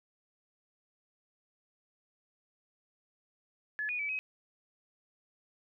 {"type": "tone with pitch steps", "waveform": "sine", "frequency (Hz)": [1712, 2461, 2301, 2537], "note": ["A6", "D#7", "D7", "D#7"], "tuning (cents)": [-48, -20, -36, 33], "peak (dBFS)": -32, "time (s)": [3.79, 4.19], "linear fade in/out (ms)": 0, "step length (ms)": 100, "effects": []}